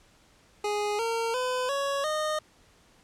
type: tone with pitch steps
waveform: 25% pulse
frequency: 415.3 / 458.2 / 505.4 / 557.6 / 615.1 Hz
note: G#4 / A#4 / B4 / C#5 / D#5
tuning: 0 / -30 / +40 / +10 / -20 cents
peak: -23 dBFS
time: 0.64-2.39 s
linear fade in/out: 5 ms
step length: 350 ms
effects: pink hiss -60 dBFS RMS until 3.03 s + low-pass 9000 Hz 12 dB/octave